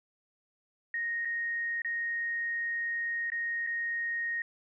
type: tone with dropouts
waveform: sine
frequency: 1864.7 Hz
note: A#6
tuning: in tune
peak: -30 dBFS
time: 0.94-4.42 s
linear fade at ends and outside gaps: 2 ms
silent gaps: 1.25-1.254 / 1.819-1.847 / 3.302-3.319 / 3.666-3.671 s
effects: none